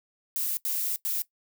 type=noise bursts at uneven times; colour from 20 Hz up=violet; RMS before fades=-29 dBFS; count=3; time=0.36-0.57 / 0.65-0.96 / 1.05-1.22 s; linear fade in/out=0 ms; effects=noise-tail reverb RT60 0.1 s tail -18 dB re dry